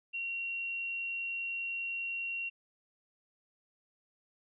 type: tone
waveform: sine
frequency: 2745 Hz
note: F7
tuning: 31 cents flat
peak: -34 dBFS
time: 0.13-2.5 s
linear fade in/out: 20 ms
effects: none